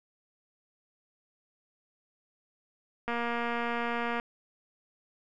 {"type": "click train", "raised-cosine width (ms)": 0.5, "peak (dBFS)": -18, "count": 265, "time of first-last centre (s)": [3.08, 4.199], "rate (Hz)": 236, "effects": []}